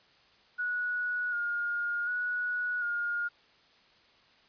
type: tone with vibrato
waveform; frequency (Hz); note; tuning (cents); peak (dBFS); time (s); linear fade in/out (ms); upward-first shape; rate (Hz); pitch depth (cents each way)
sine; 1443; F#6; -44; -29; 0.58-3.29; 20; square; 0.67; 26
effects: white hiss -62 dBFS RMS until 4.48 s + resampled to 11025 Hz